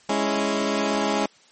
15% pulse chord, C# minor, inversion second, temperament equal, 207.7 / 277.2 / 329.6 Hz, G#3 / C#4 / E4, 0 / 0 / 0 cents, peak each -18 / -19 / -22 dBFS, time 0.09-1.26 s, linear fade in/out 5 ms, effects white hiss -55 dBFS RMS until 1.51 s + MP3 32 kbps

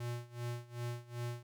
square tone with tremolo, 120 Hz, B2, 49 cents flat, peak -37 dBFS, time 0-1.43 s, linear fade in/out 5 ms, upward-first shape sine, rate 2.6 Hz, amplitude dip 90%, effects none

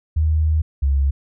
sine tone pair in turn, 78.1 / 68.92 Hz, D#2 / C#2, +7 / -9 cents, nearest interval major second, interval 216 cents, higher first, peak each -14 dBFS, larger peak neither, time 0.16-0.62 / 0.82-1.11 s, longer first, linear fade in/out 10 ms, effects none

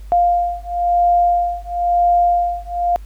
sine beating tone pair, 700 / 700.99 Hz, F5 / F5, +4 / +6 cents, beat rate 0.99 Hz, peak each -16 dBFS, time 0.12-2.96 s, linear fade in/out 0 ms, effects added 50 Hz sine -31 dBFS peak until 3.05 s + pink hiss -53 dBFS RMS until 3.05 s

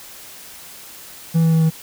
triangle tone with pitch steps, 164.2 / 162.88 / 161.57 / 160.26 Hz, E3 / E3 / E3 / E3, -6 / -20 / -34 / -49 cents, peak -10 dBFS, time 1.34-1.704 s, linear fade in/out 20 ms, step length 91 ms, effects white hiss -39 dBFS RMS until 1.82 s

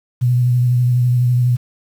sine tone with vibrato, 123.4 Hz, B2, 1 cent flat, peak -11 dBFS, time 0.21-1.57 s, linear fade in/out 20 ms, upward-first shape sine, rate 12 Hz, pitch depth 26 cents each way, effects 7-bit

